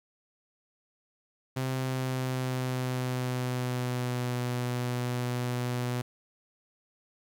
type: tone with pitch glide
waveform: sawtooth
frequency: 130.5 to 123.32 Hz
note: C3 to B2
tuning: -4 to -2 cents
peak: -25 dBFS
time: 1.56-6.02 s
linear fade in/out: 10 ms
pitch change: -98 cents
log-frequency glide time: 1.7-4.4 s
effects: 11-bit